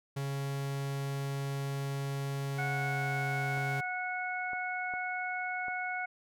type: tone with pitch glide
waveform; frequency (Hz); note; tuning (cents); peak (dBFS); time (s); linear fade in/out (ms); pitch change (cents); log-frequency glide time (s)
45% pulse; 138.59 to 137.08; C#3 to C#3; 0 to -19; -33; 0.16-3.81; 10; -19; 2.47-3.2
type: harmonic tone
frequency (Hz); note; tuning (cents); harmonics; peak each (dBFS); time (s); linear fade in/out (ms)
733; F#5; -16; 1 / 2 / 3; -37 / -37 / -38; 2.58-6.06; 10
type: clicks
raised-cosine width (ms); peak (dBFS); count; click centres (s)
1; -32; 4; 3.576 / 4.533 / 4.938 / 5.683
effects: none